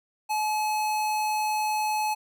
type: tone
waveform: square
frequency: 855 Hz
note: A5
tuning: 50 cents flat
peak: -25 dBFS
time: 0.29-2.15 s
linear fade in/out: 20 ms
effects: none